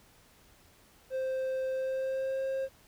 triangle tone with pitch glide, 523.3 to 533.7 Hz, C5 to C5, 0 to +34 cents, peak -28 dBFS, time 1.1-2.69 s, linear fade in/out 50 ms, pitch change +34 cents, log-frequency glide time 1.71-2.43 s, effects pink hiss -61 dBFS RMS until 2.87 s

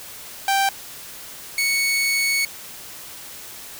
sawtooth tone pair in turn, 784 / 2217 Hz, G5 / C#7, 0 / 0 cents, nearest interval octave + tritone, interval 1800 cents, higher second, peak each -13 / -15 dBFS, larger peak first, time 0.48-0.69 / 1.58-2.45 s, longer second, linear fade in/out 2 ms, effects white hiss -38 dBFS RMS until 3.79 s

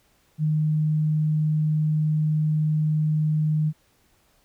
sine tone, 153.9 Hz, D#3, 19 cents flat, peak -19 dBFS, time 0.38-3.73 s, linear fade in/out 50 ms, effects pink hiss -63 dBFS RMS until 4.44 s

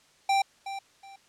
square tone with echo, 785 Hz, G5, 2 cents sharp, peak -22 dBFS, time 0.29-0.42 s, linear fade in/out 5 ms, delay 370 ms, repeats 2, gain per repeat -12 dB, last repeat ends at 1.16 s, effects white hiss -61 dBFS RMS until 1.28 s + low-pass 7000 Hz 12 dB/octave

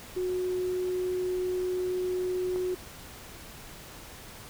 sine tone, 365.5 Hz, F#4, 21 cents flat, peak -27 dBFS, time 0.16-2.75 s, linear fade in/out 10 ms
click, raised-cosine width 1 ms, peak -26 dBFS, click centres 2.56 s
effects pink hiss -46 dBFS RMS until 4.49 s

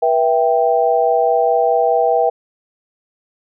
sine chord, E minor, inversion second, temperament equal with one note detuned, 484.3 / 659.3 / 784 Hz, B4 / E5 / G5, -34 / 0 / 0 cents, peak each -16 dBFS, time 0.02-2.3 s, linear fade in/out 10 ms, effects none

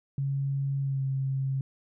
sine tone with pitch glide, 138 to 134.61 Hz, C#3 to C3, -7 to +50 cents, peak -26 dBFS, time 0.18-1.61 s, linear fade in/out 2 ms, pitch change -43 cents, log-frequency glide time 0.81-1.03 s, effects none

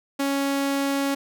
sawtooth tone, 277.4 Hz, C#4, 1 cent sharp, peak -18 dBFS, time 0.19-1.15 s, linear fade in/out 10 ms, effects none

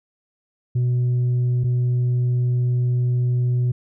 sine tone pair in turn, 123.47 / 123.47 Hz, B2 / B2, 0 / 0 cents, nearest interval unison, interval 0 cents, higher neither, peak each -14 dBFS, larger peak neither, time 0.75-1.64 / 1.64-3.72 s, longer second, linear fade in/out 10 ms, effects tanh soft clip ceiling -16 dBFS

